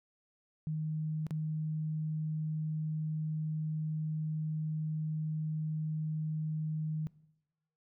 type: tone with dropouts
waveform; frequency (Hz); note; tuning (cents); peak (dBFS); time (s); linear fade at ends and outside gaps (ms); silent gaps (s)
sine; 155.56; D#3; 0; -32; 0.67-7.07; 0; 1.267-1.308
effects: noise-tail reverb RT60 0.9 s tail -21 dB re dry